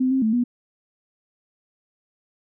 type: tone with pitch steps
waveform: sine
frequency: 257.4 / 264.8 / 219.6 / 243.1 Hz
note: C4 / C4 / A3 / B3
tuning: -28 / +21 / -3 / -27 cents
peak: -17 dBFS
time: 0-0.44 s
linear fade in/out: 10 ms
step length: 110 ms
effects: none